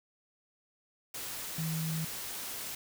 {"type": "tone in noise", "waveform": "sine", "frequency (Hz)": 160.6, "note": "E3", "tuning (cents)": -45, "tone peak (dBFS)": -32, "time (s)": [1.58, 2.05], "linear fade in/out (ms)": 5, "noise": "white", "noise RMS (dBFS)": -40, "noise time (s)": [1.14, 2.75], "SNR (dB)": 5, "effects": []}